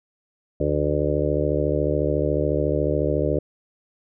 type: harmonic tone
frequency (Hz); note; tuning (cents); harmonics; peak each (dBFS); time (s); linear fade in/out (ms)
74; D2; +14; 1 / 2 / 4 / 5 / 6 / 7 / 8; -27 / -27 / -27 / -27 / -27 / -27 / -27; 0.6-3.39; 5
effects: none